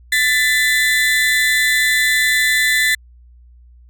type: tone pair together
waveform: 35% pulse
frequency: 1761 / 2009 Hz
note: A6 / B6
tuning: +1 / +29 cents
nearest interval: major second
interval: 228 cents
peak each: -14 dBFS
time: 0.12-2.95 s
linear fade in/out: 5 ms
effects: added 60 Hz sine -42 dBFS peak until 3.89 s